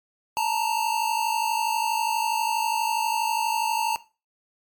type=tone pair together; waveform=square; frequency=880 / 932.3 Hz; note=A5 / A#5; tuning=0 / 0 cents; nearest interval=minor second; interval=100 cents; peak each=-26 dBFS; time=0.37-3.96 s; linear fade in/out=0 ms; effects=noise-tail reverb RT60 0.3 s tail -17 dB re dry + MP3 96 kbps